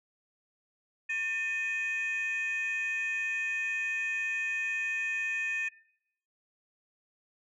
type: tone pair together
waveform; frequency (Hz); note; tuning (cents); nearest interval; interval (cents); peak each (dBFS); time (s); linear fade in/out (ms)
sine; 1797 / 2501; A6 / D#7; +36 / +8; tritone; 572; -32 / -30; 1.09-5.69; 10
effects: noise-tail reverb RT60 0.7 s tail -21 dB re dry + tanh soft clip ceiling -26 dBFS